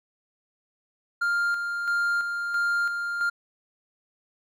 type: tone with tremolo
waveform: triangle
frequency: 1400 Hz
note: F6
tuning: 4 cents sharp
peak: -20 dBFS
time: 1.21-3.3 s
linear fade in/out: 10 ms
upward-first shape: square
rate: 1.5 Hz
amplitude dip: 45%
effects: none